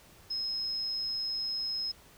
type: tone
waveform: sine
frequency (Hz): 5140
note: E8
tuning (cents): -45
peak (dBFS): -31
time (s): 0.3-1.92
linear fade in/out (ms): 10
effects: pink hiss -57 dBFS RMS until 2.17 s